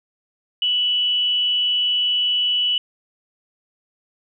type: tone with amplitude modulation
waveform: sine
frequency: 2960 Hz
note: F#7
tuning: in tune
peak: -15 dBFS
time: 0.62-2.78 s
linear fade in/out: 2 ms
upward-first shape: sine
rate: 275 Hz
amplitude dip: 35%
effects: none